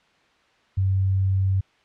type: tone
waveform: sine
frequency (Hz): 95.8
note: G2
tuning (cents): -39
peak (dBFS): -18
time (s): 0.77-1.61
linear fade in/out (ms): 10
effects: white hiss -60 dBFS RMS until 1.84 s + low-pass 3000 Hz 12 dB/octave